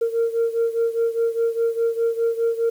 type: beating tone pair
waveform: sine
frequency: 459.6 / 464.5 Hz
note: A#4 / A#4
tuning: -25 / -6 cents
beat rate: 4.9 Hz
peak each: -19 / -22 dBFS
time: 0.01-2.7 s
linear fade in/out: 10 ms
effects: tanh soft clip ceiling -14 dBFS + 8-bit